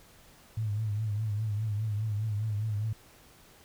sine tone with vibrato, 106.7 Hz, G#2, 47 cents sharp, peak -28 dBFS, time 0.57-2.93 s, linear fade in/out 5 ms, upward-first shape triangle, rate 4.9 Hz, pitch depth 91 cents each way, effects pink hiss -57 dBFS RMS until 3.64 s

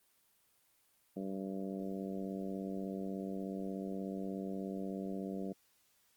harmonic tone, 96.6 Hz, G2, 25 cents flat, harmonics 2 / 3 / 4 / 5 / 6 / 7, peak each -40 / -44 / -46 / -48 / -50 / -51 dBFS, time 1.16-5.53 s, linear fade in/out 10 ms, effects white hiss -72 dBFS RMS until 6.16 s + Opus 24 kbps

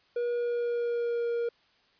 triangle tone with pitch glide, 480 to 470.9 Hz, B4 to A#4, -49 to +18 cents, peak -25 dBFS, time 0.16-1.49 s, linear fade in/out 5 ms, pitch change -33 cents, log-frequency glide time 0.31-1.28 s, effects white hiss -65 dBFS RMS until 1.99 s + resampled to 11025 Hz

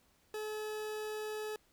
40% pulse tone, 428.2 Hz, A4, 47 cents flat, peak -37 dBFS, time 0.34-1.56 s, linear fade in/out 2 ms, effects pink hiss -70 dBFS RMS until 1.72 s

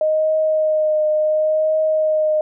sine tone with vibrato, 620 Hz, D#5, 6 cents flat, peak -14 dBFS, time 0.01-2.41 s, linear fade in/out 2 ms, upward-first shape triangle, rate 0.7 Hz, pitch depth 22 cents each way, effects none

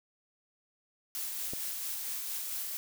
blue noise with tremolo, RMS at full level -36 dBFS, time 1.15-2.77 s, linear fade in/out 0 ms, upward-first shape sine, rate 4.4 Hz, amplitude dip 25%
click, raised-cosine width 2 ms, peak -26 dBFS, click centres 1.535 s
effects none

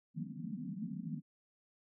white band-pass noise, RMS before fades -42 dBFS, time 0.14-1.22 s, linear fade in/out 50 ms, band 150 to 260 Hz, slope 96 dB/octave, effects none

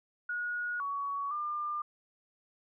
sine tone with pitch steps, 1449 / 1124 / 1199 Hz, F#6 / C#6 / D6, -37 / +24 / +36 cents, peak -32 dBFS, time 0.29-1.82 s, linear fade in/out 5 ms, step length 510 ms, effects none

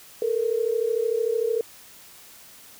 sine tone pair together, 440 / 473.3 Hz, A4 / A#4, 0 / +26 cents, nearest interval minor second, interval 126 cents, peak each -24 dBFS, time 0.22-1.61 s, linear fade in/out 2 ms, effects white hiss -48 dBFS RMS until 2.79 s

